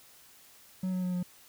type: tone with pitch steps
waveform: triangle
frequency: 185.7 / 183.46 / 181.25 / 179.06 Hz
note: F#3 / F#3 / F#3 / F3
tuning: +7 / -14 / -35 / +44 cents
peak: -27 dBFS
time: 0.83-1.23 s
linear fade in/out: 5 ms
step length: 100 ms
effects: white hiss -57 dBFS RMS until 1.48 s